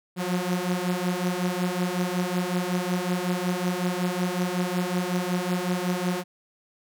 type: beating tone pair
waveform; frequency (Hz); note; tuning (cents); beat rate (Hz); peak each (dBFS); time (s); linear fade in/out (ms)
sawtooth; 176.9 / 182.3; F3 / F#3; +23 / -25; 5.4; -24 / -23; 0.16-6.24; 50
effects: none